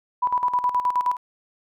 sine tone with tremolo, 987.8 Hz, B5, in tune, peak -17 dBFS, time 0.22-1.17 s, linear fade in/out 10 ms, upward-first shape square, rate 9.5 Hz, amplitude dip 70%, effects none

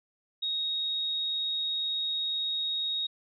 sine tone, 3758 Hz, A#7, 13 cents sharp, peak -28 dBFS, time 0.42-3.07 s, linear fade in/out 10 ms, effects none

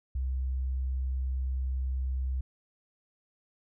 sine tone, 64.9 Hz, C2, 13 cents flat, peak -28 dBFS, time 0.15-2.41 s, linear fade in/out 5 ms, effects none

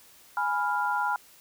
sine chord, F diminished, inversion first, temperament equal, 830.6 / 987.8 / 1396.9 Hz, Ab5 / Cb6 / F6, 0 / 0 / 0 cents, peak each -29 dBFS, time 0.37-1.16 s, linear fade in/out 2 ms, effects white hiss -55 dBFS RMS until 1.4 s

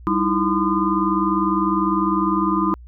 sine tone cluster, 195.6 / 310.1 / 330 / 1022 / 1216 Hz, G3 / D#4 / E4 / C6 / D#6, -4 / -6 / +2 / -41 / -40 cents, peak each -23 dBFS, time 0.07-2.74 s, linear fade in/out 0 ms, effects added 60 Hz sine -38 dBFS peak until 2.87 s

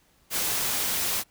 white noise, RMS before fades -27 dBFS, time 0.3-1.24 s, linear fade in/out 50 ms, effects pink hiss -63 dBFS RMS until 1.3 s

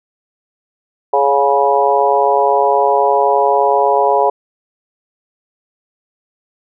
harmonic tone with a mistuned harmonic, 139.4 Hz, C#3, 10 cents sharp, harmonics 3 / 4 / 5 / 6 / 7, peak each -16 / -16 / -16 / -16 / -16 dBFS, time 1.13-4.3 s, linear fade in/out 5 ms, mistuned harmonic 5, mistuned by +20 cents, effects none

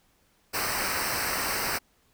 pink noise with comb filter, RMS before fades -29 dBFS, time 0.53-1.79 s, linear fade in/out 20 ms, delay 0.29 ms, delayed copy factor -0.8, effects pink hiss -66 dBFS RMS until 2.13 s

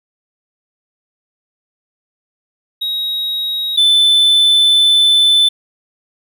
triangle tone pair in turn, 3800 / 3518 Hz, A#7 / A7, +33 / -1 cents, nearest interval minor second, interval 134 cents, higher first, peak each -15 / -6 dBFS, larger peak second, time 2.81-3.77 / 3.77-5.49 s, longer second, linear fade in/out 10 ms, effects none

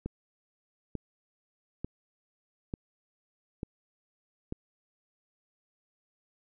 click train, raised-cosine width 3 ms, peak -21 dBFS, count 6, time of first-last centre 0.06-4.524 s, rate 1.12 Hz, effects none

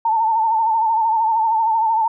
sine tone with vibrato, 893 Hz, A5, 25 cents sharp, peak -14 dBFS, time 0.05-2.08 s, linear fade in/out 5 ms, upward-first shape sine, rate 13 Hz, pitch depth 61 cents each way, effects none

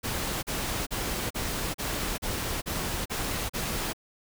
pink noise bursts, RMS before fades -31 dBFS, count 9, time 0.03-3.934 s, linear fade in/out 20 ms, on 400 ms, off 38 ms, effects none

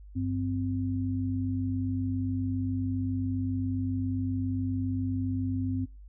sine tone pair together, 97.39 / 260 Hz, G2 / C4, -11 / -11 cents, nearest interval octave + perfect fourth, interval 1700 cents, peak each -30 / -30 dBFS, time 0.15-5.86 s, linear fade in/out 20 ms, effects noise-tail reverb RT60 0.3 s tail -23 dB re dry + added 50 Hz sine -45 dBFS peak until 6.08 s

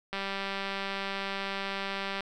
click train, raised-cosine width 0.3 ms, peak -18 dBFS, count 408, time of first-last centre 0.13-2.207 s, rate 196 Hz, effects none

